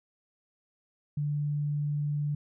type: tone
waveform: sine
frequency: 146.83 Hz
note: D3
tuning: in tune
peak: -27 dBFS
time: 1.17-2.35 s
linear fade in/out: 5 ms
effects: none